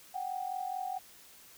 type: tone pair together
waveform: sine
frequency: 740 / 784.6 Hz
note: F#5 / G5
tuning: 0 / +1 cents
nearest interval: minor second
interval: 101 cents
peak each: -36 / -38 dBFS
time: 0.14-0.99 s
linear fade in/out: 10 ms
effects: white hiss -56 dBFS RMS until 1.57 s